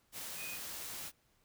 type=tone in noise; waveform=sine; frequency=2489 Hz; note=D#7; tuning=in tune; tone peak=-44 dBFS; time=0.36-0.59 s; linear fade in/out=50 ms; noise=white; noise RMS=-44 dBFS; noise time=0.12-1.12 s; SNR=-3 dB; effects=pink hiss -73 dBFS RMS until 1.44 s